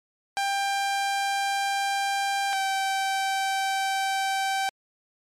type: tone pair in turn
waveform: sawtooth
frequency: 793 / 776.2 Hz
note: G5 / G5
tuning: +20 / -17 cents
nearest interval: unison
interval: 37 cents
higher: first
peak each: -20 dBFS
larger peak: neither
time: 0.37-2.53 / 2.53-4.69 s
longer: neither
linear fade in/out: 0 ms
effects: low-pass 10000 Hz 12 dB/octave + MP3 64 kbps